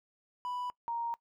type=tone pair in turn; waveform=triangle / sine; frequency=988 / 934 Hz; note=B5 / A#5; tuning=0 / +3 cents; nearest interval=minor second; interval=97 cents; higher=first; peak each=-33 / -32 dBFS; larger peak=second; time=0.45-0.7 / 0.88-1.14 s; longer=second; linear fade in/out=0 ms; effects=noise-tail reverb RT60 0.1 s tail -21 dB re dry